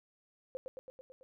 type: tone with echo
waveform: sine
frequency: 519 Hz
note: C5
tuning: 14 cents flat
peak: -36 dBFS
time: 0.55-0.57 s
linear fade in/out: 0 ms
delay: 110 ms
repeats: 6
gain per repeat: -3 dB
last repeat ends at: 1.23 s
effects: none